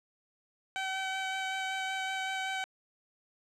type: tone with vibrato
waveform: 15% pulse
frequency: 764 Hz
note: G5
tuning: 45 cents flat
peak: -26 dBFS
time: 0.76-2.64 s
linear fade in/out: 0 ms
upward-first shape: sine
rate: 5.3 Hz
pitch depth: 10 cents each way
effects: low-pass 6000 Hz 12 dB/octave